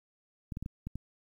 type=clicks; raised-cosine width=5 ms; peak=-25 dBFS; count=6; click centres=0.522 / 0.571 / 0.626 / 0.661 / 0.87 / 0.956 s; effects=10-bit